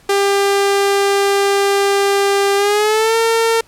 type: tone with pitch glide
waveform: sawtooth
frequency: 398.4 to 455 Hz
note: G4 to A#4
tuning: +28 to -42 cents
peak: -8 dBFS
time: 0.09-3.61 s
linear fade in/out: 5 ms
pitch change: +230 cents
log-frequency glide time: 2.56-3.16 s
effects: pink hiss -49 dBFS RMS until 3.67 s + low-pass 12000 Hz 12 dB/octave